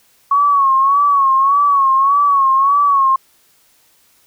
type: tone with vibrato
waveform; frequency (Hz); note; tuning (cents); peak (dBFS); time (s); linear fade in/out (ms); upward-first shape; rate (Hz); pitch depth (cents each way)
sine; 1108.7; C#6; 0; -9; 0.31-3.16; 5; sine; 1.7; 71
effects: white hiss -54 dBFS RMS until 4.26 s